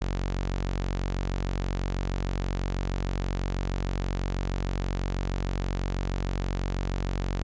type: tone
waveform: sawtooth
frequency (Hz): 46.25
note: F#1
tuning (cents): 0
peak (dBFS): -23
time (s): 0.01-7.43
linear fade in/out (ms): 10
effects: resampled to 16000 Hz